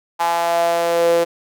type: tone with high-pass filter sweep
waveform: sawtooth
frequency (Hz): 169.7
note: F3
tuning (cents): -49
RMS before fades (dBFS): -17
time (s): 0.19-1.25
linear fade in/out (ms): 20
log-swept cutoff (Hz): 870 to 460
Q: 6.3
effects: none